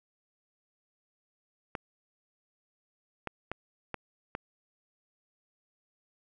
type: clicks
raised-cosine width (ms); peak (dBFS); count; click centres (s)
0.5; -19; 5; 1.752 / 3.273 / 3.516 / 3.943 / 4.351
effects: none